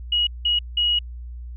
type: tone bursts at uneven times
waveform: sine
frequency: 2900 Hz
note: F#7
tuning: 35 cents flat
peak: -17 dBFS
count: 3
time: 0.12-0.27 / 0.45-0.59 / 0.77-0.99 s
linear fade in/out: 5 ms
effects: added 60 Hz sine -32 dBFS peak until 1.56 s